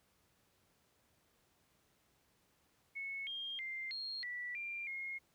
sine tone with pitch steps, 2199 / 3216 / 2094 / 4247 / 1958 / 2381 / 2149 Hz, C#7 / G7 / C7 / C8 / B6 / D7 / C7, -14 / +44 / +1 / +25 / -15 / +23 / +46 cents, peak -40 dBFS, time 2.95-5.19 s, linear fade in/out 20 ms, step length 320 ms, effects pink hiss -74 dBFS RMS until 5.34 s + high-pass 60 Hz 12 dB/octave

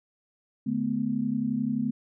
sine tone cluster, 148.3 / 217.9 / 249.4 Hz, D3 / A3 / B3, +17 / -17 / +17 cents, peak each -35 / -28 / -28 dBFS, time 0.66-1.91 s, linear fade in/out 10 ms, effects none

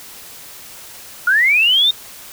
sine linear sweep, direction up, 1396.9 to 3709 Hz, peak -10 dBFS, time 1.27-1.91 s, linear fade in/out 5 ms, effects white hiss -37 dBFS RMS until 2.32 s

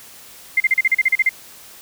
sine tone bursts, 2093 Hz, C7, in tune, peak -11 dBFS, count 11, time 0.57-1.292 s, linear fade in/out 5 ms, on 32 ms, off 37 ms, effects white hiss -42 dBFS RMS until 1.81 s

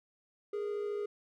triangle tone pair together, 412.3 / 466.2 Hz, G#4 / A#4, -13 / 0 cents, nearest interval major second, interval 213 cents, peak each -32 / -40 dBFS, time 0.53-1.06 s, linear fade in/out 5 ms, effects none

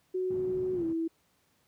sine tone with pitch glide, 370 to 327.7 Hz, F#4 to E4, 0 to -10 cents, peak -28 dBFS, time 0.14-1.08 s, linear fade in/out 10 ms, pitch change -210 cents, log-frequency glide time 0.74-0.85 s
white low-pass noise, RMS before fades -44 dBFS, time 0.3-0.93 s, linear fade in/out 5 ms, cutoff 230 Hz, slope 12 dB/octave
effects pink hiss -70 dBFS RMS until 1.67 s + high-pass 80 Hz 12 dB/octave

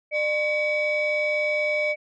sine tone pair together, 601.8 / 2272 Hz, D5 / C#7, +42 / +42 cents, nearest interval octave + major seventh, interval 2300 cents, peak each -22 dBFS, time 0.11-1.96 s, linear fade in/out 50 ms, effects tanh soft clip ceiling -18 dBFS

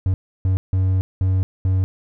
triangle tone bursts at uneven times, 93.9 Hz, F#2, 26 cents sharp, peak -13 dBFS, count 5, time 0.06-0.14 / 0.45-0.57 / 0.73-1.01 / 1.21-1.43 / 1.65-1.84 s, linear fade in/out 0 ms, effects none

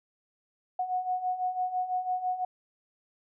sine beating tone pair, 730 / 736 Hz, F#5 / F#5, -24 / -9 cents, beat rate 6 Hz, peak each -34 / -29 dBFS, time 0.79-2.45 s, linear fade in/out 5 ms, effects none

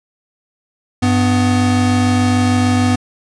square tone pair together, 98.57 / 249 Hz, G2 / B3, +10 / +14 cents, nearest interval octave + major third, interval 1604 cents, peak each -16 / -14 dBFS, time 1.02-2.96 s, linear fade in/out 10 ms, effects resampled to 22050 Hz

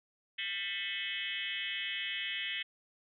sine tone with frequency modulation, 2586 Hz, E7, 34 cents flat, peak -34 dBFS, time 0.38-2.63 s, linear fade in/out 10 ms, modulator 200 Hz, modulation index 3.9, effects none

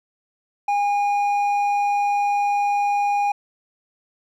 sine tone with hard clipping, 815 Hz, G#5, 33 cents flat, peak -19 dBFS, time 0.68-3.32 s, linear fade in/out 5 ms, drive 5 dB, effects none

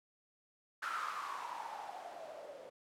violet noise with low-pass filter sweep, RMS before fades -44 dBFS, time 0.82-2.7 s, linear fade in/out 10 ms, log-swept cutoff 1400 to 510 Hz, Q 6.8, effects none

